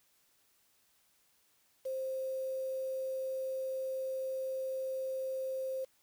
sine tone with quantisation, 526 Hz, C5, 9 cents sharp, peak -34 dBFS, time 1.85-5.85 s, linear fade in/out 10 ms, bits 9, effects white hiss -71 dBFS RMS until 6.02 s

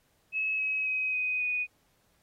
sine tone with pitch steps, 2579 / 2554 / 2529 / 2504 / 2480 Hz, E7 / D#7 / D#7 / D#7 / D#7, -39 / +45 / +28 / +10 / -6 cents, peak -27 dBFS, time 0.32-1.67 s, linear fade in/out 50 ms, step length 270 ms, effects pink hiss -70 dBFS RMS until 2.22 s + AAC 48 kbps

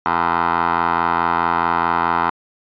15% pulse tone with band-pass filter, 84.7 Hz, E2, 48 cents sharp, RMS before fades -18 dBFS, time 0.06-2.3 s, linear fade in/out 0 ms, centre 1100 Hz, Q 6.6, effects resampled to 11025 Hz

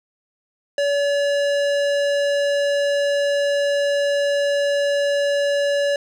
sine tone with hard clipping, 570 Hz, C#5, 48 cents sharp, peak -19 dBFS, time 0.78-5.96 s, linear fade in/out 2 ms, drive 17 dB, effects none

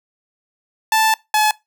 sawtooth tone pair in turn, 880 / 854.9 Hz, A5 / G#5, 0 / +50 cents, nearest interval minor second, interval 50 cents, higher first, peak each -9 dBFS, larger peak neither, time 0.92-1.14 / 1.34-1.51 s, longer first, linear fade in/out 2 ms, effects noise-tail reverb RT60 0.2 s tail -22 dB re dry

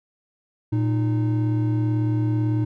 triangle tone pair together, 115.3 / 307.8 Hz, A#2 / D#4, -19 / -19 cents, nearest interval octave + perfect fourth, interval 1700 cents, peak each -18 / -23 dBFS, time 0.72-2.65 s, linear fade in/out 10 ms, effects none

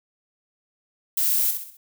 violet noise with echo, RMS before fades -22 dBFS, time 1.17-1.51 s, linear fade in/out 5 ms, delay 65 ms, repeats 4, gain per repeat -7 dB, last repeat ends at 1.77 s, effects none

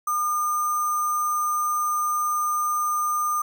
sine tone with sample-and-hold, 1209 Hz, D6, 50 cents sharp, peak -21 dBFS, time 0.07-3.42 s, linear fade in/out 5 ms, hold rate 7350 Hz, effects none

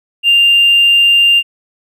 sine tone with hard clipping, 2794 Hz, F7, in tune, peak -6 dBFS, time 0.23-1.43 s, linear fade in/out 50 ms, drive 1 dB, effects none

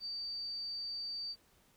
sine tone, 4622 Hz, D8, 28 cents flat, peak -38 dBFS, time 0-1.36 s, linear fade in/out 50 ms, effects pink hiss -68 dBFS RMS until 1.76 s

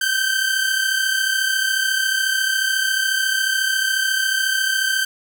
sawtooth tone pair together, 1537.9 / 1572 Hz, G6 / G6, -34 / +4 cents, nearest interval unison, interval 38 cents, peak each -17 dBFS, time 0.01-5.05 s, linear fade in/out 5 ms, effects none

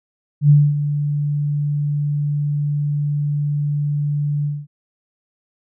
sine tone with ADSR envelope, 146.2 Hz, D3, 7 cents flat, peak -6 dBFS, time 0.41-4.67 s, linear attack 88 ms, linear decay 240 ms, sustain -11 dB, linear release 220 ms, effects none

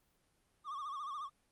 triangle tone with vibrato, 1155 Hz, D6, 29 cents flat, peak -38 dBFS, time 0.64-1.3 s, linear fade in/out 50 ms, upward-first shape sine, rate 14 Hz, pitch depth 110 cents each way, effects pink hiss -75 dBFS RMS until 1.51 s + Opus 32 kbps

